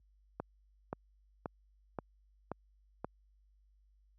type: click train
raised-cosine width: 1 ms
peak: -23 dBFS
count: 6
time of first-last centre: 0.4-3.046 s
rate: 1.89 Hz
effects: added 50 Hz sine -56 dBFS peak until 4.18 s + high-pass 80 Hz 12 dB/octave